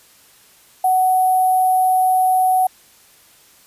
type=tone with sample-and-hold; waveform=sine; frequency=746 Hz; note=F#5; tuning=14 cents sharp; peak=-12 dBFS; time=0.84-2.67 s; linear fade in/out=5 ms; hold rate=11025 Hz; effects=white hiss -50 dBFS RMS until 3.66 s + resampled to 32000 Hz